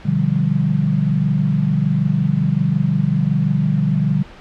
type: chord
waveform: sine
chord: G dominant seventh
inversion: first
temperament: equal with one note detuned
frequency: 123.47 / 149.23 / 174.61 / 196 Hz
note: B2 / D3 / F3 / G3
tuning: 0 / +28 / 0 / 0 cents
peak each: -23 / -17 / -21 / -20 dBFS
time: 0.05-4.23 s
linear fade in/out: 10 ms
effects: pink hiss -40 dBFS RMS until 4.4 s + low-pass 3000 Hz 12 dB/octave